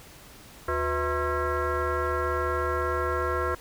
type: tone with frequency modulation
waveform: sine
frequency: 496.2 Hz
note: B4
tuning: 8 cents sharp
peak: -24 dBFS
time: 0.68-3.55 s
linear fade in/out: 5 ms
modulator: 286 Hz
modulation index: 3.8
effects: pink hiss -49 dBFS RMS until 3.6 s